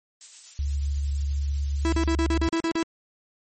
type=noise with tremolo; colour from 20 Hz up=violet; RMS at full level=-35 dBFS; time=0.21-2.12 s; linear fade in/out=0 ms; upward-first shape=sine; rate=8.3 Hz; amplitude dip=35%
type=tone; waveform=sine; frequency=70.8 Hz; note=C#2; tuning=37 cents sharp; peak=-23 dBFS; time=0.59-2.48 s; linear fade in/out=0 ms
type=tone bursts; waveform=45% pulse; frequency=329.6 Hz; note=E4; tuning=in tune; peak=-22 dBFS; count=9; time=1.85-2.828 s; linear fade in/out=0 ms; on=74 ms; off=39 ms
effects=MP3 32 kbps